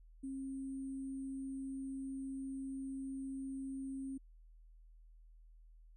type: tone with sample-and-hold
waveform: sine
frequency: 268.5 Hz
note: C4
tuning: 45 cents sharp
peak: -40 dBFS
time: 0.23-4.18 s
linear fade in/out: 10 ms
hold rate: 8820 Hz
effects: added 40 Hz sine -57 dBFS peak until 5.96 s + resampled to 32000 Hz